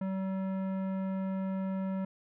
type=tone with tanh clipping; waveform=sine; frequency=190.9 Hz; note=G3; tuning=46 cents flat; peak=-33 dBFS; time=0.01-2.05 s; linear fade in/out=5 ms; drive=15 dB; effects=none